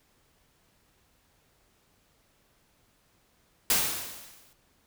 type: noise with exponential decay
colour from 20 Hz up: white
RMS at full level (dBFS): -22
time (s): 3.7-4.53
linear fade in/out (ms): 1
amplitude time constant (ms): 180
effects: pink hiss -67 dBFS RMS until 4.86 s